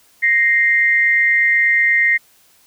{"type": "tone pair together", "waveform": "sine", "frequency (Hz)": [1864.7, 2093], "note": ["A#6", "C7"], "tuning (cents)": [0, 0], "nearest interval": "major second", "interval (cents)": 200, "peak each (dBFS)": -14, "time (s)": [0.22, 2.18], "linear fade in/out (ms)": 20, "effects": ["white hiss -53 dBFS RMS until 2.66 s"]}